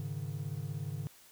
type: chord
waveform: triangle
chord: Ab suspended fourth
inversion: none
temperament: equal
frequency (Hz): 103.83 / 138.59 / 155.56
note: Ab2 / Db3 / Eb3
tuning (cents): 0 / 0 / 0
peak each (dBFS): -39 / -37 / -39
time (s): 0-1.07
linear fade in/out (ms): 0
effects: white hiss -59 dBFS RMS until 1.31 s